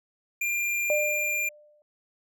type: tone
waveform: square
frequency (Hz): 2394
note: D7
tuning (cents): +33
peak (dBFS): -26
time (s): 0.41-1.49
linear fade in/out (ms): 5
type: tone with exponential decay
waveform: sine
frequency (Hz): 597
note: D5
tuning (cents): +28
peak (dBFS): -21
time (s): 0.9-1.82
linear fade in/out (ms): 1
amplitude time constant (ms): 200
effects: none